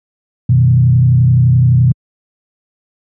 sine tone with frequency modulation, 123.9 Hz, B2, 6 cents sharp, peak -5 dBFS, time 0.49-1.92 s, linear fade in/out 5 ms, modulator 31.7 Hz, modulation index 0.79, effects high-pass 80 Hz 12 dB/octave

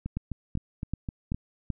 two click trains, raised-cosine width 5 ms, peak -20 / -17 dBFS, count 6 / 5, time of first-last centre 0.06-1.345 / 0.17-1.703 s, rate 3.89 / 2.61 Hz, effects none

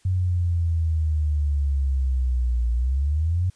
sine exponential two-way sweep, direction down then up, 93.4 to 58.27 to 93.4 Hz, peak -19 dBFS, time 0.05-3.5 s, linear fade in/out 5 ms, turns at 2.72 s, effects white hiss -60 dBFS RMS until 3.55 s + resampled to 22050 Hz

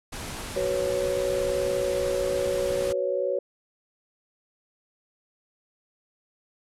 pink low-pass noise, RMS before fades -36 dBFS, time 0.12-2.93 s, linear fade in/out 10 ms, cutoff 12000 Hz, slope 48 dB/octave
sine chord, F# suspended fourth, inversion none, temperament equal with one note detuned, 374.9 / 493.9 / 554.4 Hz, F#4 / B4 / C#5, +23 / 0 / 0 cents, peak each -30 / -29 / -26 dBFS, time 0.56-3.39 s, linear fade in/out 5 ms
effects none

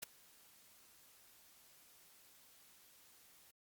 white noise with ADSR envelope, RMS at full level -41 dBFS, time 0.02-3.51 s, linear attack 12 ms, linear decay 10 ms, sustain -24 dB, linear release 4 ms, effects Opus 48 kbps

